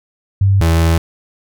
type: tone pair in turn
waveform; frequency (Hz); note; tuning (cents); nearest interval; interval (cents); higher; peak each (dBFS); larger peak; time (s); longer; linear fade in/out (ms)
sine / 35% pulse; 98 / 82.41; G2 / E2; 0 / 0; minor third; 300; first; -8 / -8; neither; 0.41-0.61 / 0.61-0.98; second; 5
effects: none